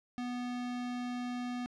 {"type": "tone", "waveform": "square", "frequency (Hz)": 245.9, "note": "B3", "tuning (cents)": -7, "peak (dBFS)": -36, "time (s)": [0.18, 1.66], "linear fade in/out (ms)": 0, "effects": ["low-pass 5000 Hz 12 dB/octave"]}